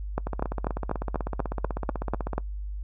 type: two click trains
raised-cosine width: 1 ms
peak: -16 / -12 dBFS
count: 34 / 10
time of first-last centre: 0.27-2.333 / 0.18-2.38 s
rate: 16 / 4.09 Hz
effects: noise-tail reverb RT60 0.1 s tail -23 dB re dry + added 50 Hz sine -31 dBFS peak until 2.83 s